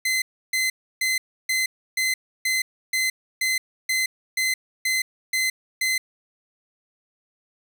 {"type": "tone bursts", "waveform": "sawtooth", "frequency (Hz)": 2053, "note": "C7", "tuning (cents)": -33, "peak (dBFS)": -17, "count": 13, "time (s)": [0.05, 5.98], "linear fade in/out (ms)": 5, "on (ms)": 170, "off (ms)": 310, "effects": []}